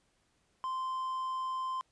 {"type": "tone", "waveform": "triangle", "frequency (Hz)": 1040, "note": "C6", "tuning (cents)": -11, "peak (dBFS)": -31, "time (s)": [0.64, 1.81], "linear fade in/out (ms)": 0, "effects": ["pink hiss -73 dBFS RMS until 1.91 s", "resampled to 22050 Hz"]}